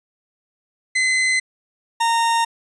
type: tone pair in turn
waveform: 40% pulse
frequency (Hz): 2043 / 922.8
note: C7 / A#5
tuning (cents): -42 / -18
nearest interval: octave + major second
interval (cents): 1376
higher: first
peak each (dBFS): -15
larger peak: neither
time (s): 0.95-1.4 / 2-2.45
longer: neither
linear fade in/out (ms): 10
effects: resampled to 24000 Hz